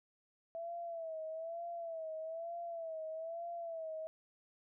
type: tone with vibrato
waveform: sine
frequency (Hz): 659.3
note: E5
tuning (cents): 0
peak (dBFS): -40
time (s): 0.55-4.07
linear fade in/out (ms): 0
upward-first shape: sine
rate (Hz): 1.1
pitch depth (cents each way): 70
effects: none